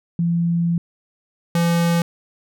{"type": "tone pair in turn", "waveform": ["sine", "square"], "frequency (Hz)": [170, 170], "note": ["F3", "F3"], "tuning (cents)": [-46, -46], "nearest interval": "unison", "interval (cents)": 0, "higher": "neither", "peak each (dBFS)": -16, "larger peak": "neither", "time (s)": [[0.19, 0.78], [1.55, 2.02]], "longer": "first", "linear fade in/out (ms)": 2, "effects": []}